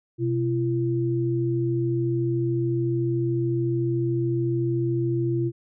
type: tone pair together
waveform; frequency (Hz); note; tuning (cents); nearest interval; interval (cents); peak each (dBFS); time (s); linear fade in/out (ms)
sine; 126.26 / 340; B2 / F4; +39 / -46; octave + perfect fourth; 1715; -24 / -24; 0.18-5.52; 50
effects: none